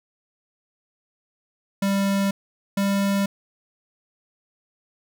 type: tone pair in turn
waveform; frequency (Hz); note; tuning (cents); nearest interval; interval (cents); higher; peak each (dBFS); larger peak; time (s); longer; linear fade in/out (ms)
square; 197.3 / 198.28; G3 / G3; +11 / +20; unison; 9; second; -20; neither; 1.82-2.31 / 2.77-3.26; neither; 5
effects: none